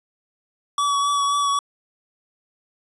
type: tone with vibrato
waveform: square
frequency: 1138 Hz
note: C#6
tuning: 45 cents sharp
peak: -19 dBFS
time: 0.78-1.59 s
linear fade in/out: 2 ms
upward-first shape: triangle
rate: 3.8 Hz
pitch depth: 22 cents each way
effects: resampled to 24000 Hz